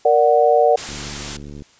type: chord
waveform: sine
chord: Bb augmented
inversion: none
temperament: equal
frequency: 466.2 / 587.3 / 740 Hz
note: Bb4 / D5 / F#5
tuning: 0 / 0 / 0 cents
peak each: -15 dBFS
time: 0.05-0.76 s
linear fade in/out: 5 ms
type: noise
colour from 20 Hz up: white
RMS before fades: -28 dBFS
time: 0.77-1.37 s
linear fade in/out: 5 ms
type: click train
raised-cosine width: 3 ms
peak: -23 dBFS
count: 54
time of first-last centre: 0.89-1.621 s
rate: 72.5 Hz
effects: white hiss -52 dBFS RMS until 1.79 s + resampled to 16000 Hz